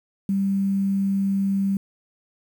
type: tone with quantisation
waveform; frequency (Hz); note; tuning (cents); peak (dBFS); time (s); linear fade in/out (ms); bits
sine; 196; G3; 0; -19; 0.29-1.77; 2; 8
effects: none